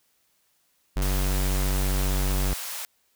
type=tone; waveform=square; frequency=47.48 Hz; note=F#1; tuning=45 cents sharp; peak=-23 dBFS; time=0.96-2.54 s; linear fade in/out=10 ms
type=high-pass noise; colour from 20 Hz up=white; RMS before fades=-34 dBFS; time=1.02-2.85 s; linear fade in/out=0 ms; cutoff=580 Hz; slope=24 dB/octave
effects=white hiss -68 dBFS RMS until 3.15 s